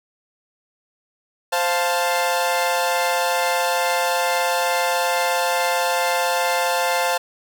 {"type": "chord", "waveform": "sawtooth", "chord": "F major", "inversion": "second", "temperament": "equal", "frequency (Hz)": [523.3, 698.5, 880], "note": ["C5", "F5", "A5"], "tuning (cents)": [0, 0, 0], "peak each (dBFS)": -19, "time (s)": [1.52, 7.18], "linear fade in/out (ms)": 10, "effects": []}